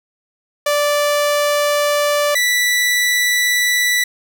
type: tone pair in turn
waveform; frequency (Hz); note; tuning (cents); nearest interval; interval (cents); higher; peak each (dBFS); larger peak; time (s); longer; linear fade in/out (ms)
sawtooth; 585 / 1967.7; D5 / B6; -7 / -7; octave + major sixth; 2100; second; -10; neither; 0.66-2.35 / 2.35-4.04; neither; 5
effects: none